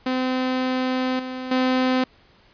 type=tone with level steps; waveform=sawtooth; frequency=256.9 Hz; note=C4; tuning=32 cents flat; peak=-17 / -25 / -14 dBFS; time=0.06-2.04 s; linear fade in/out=5 ms; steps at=1.19 / 1.51 s; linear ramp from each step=5 ms; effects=pink hiss -55 dBFS RMS until 2.53 s + resampled to 11025 Hz